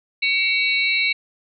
sine tone cluster, 2249 / 2698 / 3903 / 4209 Hz, C#7 / E7 / B7 / C8, +24 / +40 / -21 / +9 cents, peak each -19 / -23 / -26 / -28 dBFS, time 0.22-1.13 s, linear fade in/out 10 ms, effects none

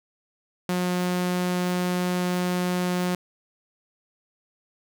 sawtooth tone, 179.7 Hz, F3, 50 cents sharp, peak -19 dBFS, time 0.69-3.15 s, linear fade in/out 2 ms, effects none

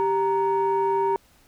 sine tone pair together, 391.9 / 932 Hz, G4 / A#5, 0 / -1 cents, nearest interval octave + minor third, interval 1499 cents, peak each -21 dBFS, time 0-1.16 s, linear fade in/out 0 ms, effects tanh soft clip ceiling -15 dBFS + pink hiss -58 dBFS RMS until 1.47 s

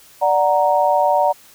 sine chord, D augmented, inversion none, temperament equal, 587.3 / 740 / 932.3 Hz, D5 / F#5 / A#5, 0 / 0 / 0 cents, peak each -17 dBFS, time 0.21-1.33 s, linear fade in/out 20 ms, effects white hiss -47 dBFS RMS until 1.54 s

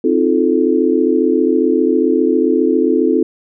sine chord, F dominant seventh, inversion second, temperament just, 261.9 / 314.3 / 349.2 / 436.5 Hz, C4 / Eb4 / F4 / A4, +2 / +18 / 0 / -14 cents, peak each -16 dBFS, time 0.04-3.23 s, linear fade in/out 5 ms, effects none

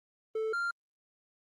triangle tone pair in turn, 440 / 1390.9 Hz, A4 / F6, 0 / -7 cents, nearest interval octave + minor sixth, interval 1993 cents, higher second, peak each -28 dBFS, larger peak neither, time 0.35-0.53 / 0.53-0.71 s, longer neither, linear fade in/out 5 ms, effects Opus 24 kbps

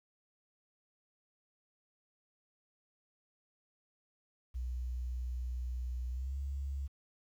sine tone with pitch glide, 61.74 to 68.9 Hz, B1 to C#2, 0 to -10 cents, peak -35 dBFS, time 4.54-6.88 s, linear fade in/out 20 ms, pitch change +190 cents, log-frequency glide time 6.1-6.38 s, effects 11-bit

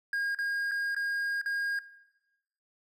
triangle tone with dropouts, 1625 Hz, G#6, 38 cents flat, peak -26 dBFS, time 0.13-1.79 s, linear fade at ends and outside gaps 2 ms, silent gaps 0.348-0.387 / 0.712-0.716 / 0.948-0.964 / 1.415-1.459 s, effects noise-tail reverb RT60 1.0 s tail -18 dB re dry

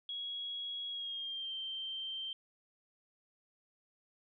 sine tone with pitch glide, 3322 to 3136 Hz, G#7 to G7, 0 to 0 cents, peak -38 dBFS, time 0.09-2.33 s, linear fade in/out 2 ms, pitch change -100 cents, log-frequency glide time 0.89-1.53 s, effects none

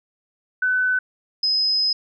sine tone pair in turn, 1506 / 5066 Hz, F#6 / D#8, +30 / +30 cents, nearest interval octave + major sixth, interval 2100 cents, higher second, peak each -17 dBFS, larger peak neither, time 0.62-0.99 / 1.43-1.93 s, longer second, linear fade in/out 5 ms, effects none

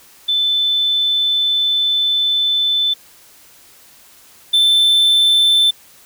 sine / triangle tone pair in turn, 3520 / 3538 Hz, A7 / A7, 0 / +9 cents, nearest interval unison, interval 9 cents, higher second, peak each -13 / -8 dBFS, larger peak second, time 0.28-2.94 / 4.53-5.71 s, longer first, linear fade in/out 10 ms, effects white hiss -46 dBFS RMS until 6.05 s

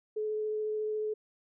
sine tone with vibrato, 428.7 Hz, A4, 45 cents flat, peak -30 dBFS, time 0.16-1.14 s, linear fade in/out 10 ms, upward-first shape triangle, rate 14 Hz, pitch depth 10 cents each way, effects none

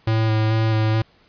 square tone with vibrato, 110.2 Hz, A2, 3 cents sharp, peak -17 dBFS, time 0.07-1.02 s, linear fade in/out 5 ms, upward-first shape square, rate 2.3 Hz, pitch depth 14 cents each way, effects pink hiss -56 dBFS RMS until 1.28 s + resampled to 11025 Hz

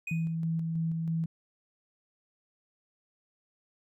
triangle tone with exponential decay, 2489 Hz, D#7, in tune, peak -30 dBFS, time 0.07-0.35 s, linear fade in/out 5 ms, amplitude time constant 59 ms
sine tone with tremolo, 163.6 Hz, E3, 13 cents flat, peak -27 dBFS, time 0.11-1.26 s, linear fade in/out 5 ms, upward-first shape square, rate 3.1 Hz, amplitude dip 25%
effects none

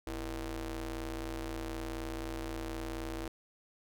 sawtooth ring-modulated tone, 143 Hz, D3, 46 cents flat, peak -30 dBFS, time 0.07-3.28 s, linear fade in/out 2 ms, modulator 185 Hz, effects none

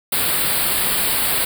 white band-stop noise, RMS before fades -19 dBFS, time 0.12-1.45 s, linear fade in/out 5 ms, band 4800 to 8000 Hz, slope 96 dB/octave, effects none

